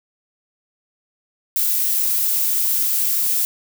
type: noise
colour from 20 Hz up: violet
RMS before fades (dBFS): -19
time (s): 1.56-3.45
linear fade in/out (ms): 0
effects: none